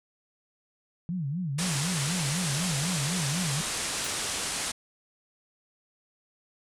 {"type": "tone with vibrato", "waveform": "sine", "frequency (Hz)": 158.9, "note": "D#3", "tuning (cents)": 37, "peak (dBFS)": -28, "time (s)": [1.09, 3.61], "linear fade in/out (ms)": 0, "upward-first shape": "sine", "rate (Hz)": 4, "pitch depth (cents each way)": 270}
{"type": "low-pass noise", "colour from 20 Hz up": "white", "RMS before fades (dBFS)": -32, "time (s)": [1.58, 4.72], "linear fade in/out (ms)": 10, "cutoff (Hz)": 10000, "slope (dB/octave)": 48}
{"type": "noise with exponential decay", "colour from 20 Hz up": "white", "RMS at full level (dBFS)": -36, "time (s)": [4.04, 4.16], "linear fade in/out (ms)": 5, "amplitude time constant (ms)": 24}
{"effects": []}